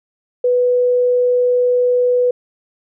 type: tone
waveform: sine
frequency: 494 Hz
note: B4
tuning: in tune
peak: -11 dBFS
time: 0.44-2.31 s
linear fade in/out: 5 ms
effects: none